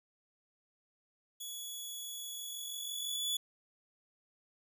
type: tone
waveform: 15% pulse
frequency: 3387 Hz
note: G#7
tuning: 33 cents sharp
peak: -34 dBFS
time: 1.4-3.17 s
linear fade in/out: 10 ms
type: tone with exponential growth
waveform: sawtooth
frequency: 3433 Hz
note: A7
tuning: 43 cents flat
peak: -28 dBFS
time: 1.57-3.37 s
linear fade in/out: 5 ms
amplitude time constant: 390 ms
effects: none